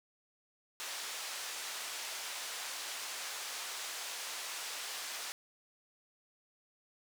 white band-pass noise, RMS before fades -42 dBFS, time 0.8-5.32 s, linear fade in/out 0 ms, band 630 to 7100 Hz, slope 12 dB/octave, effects none

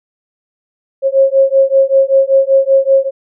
sine beating tone pair, 538 / 543.2 Hz, C5 / C#5, +48 / -35 cents, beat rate 5.2 Hz, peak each -10 dBFS, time 1.02-3.11 s, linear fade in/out 50 ms, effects none

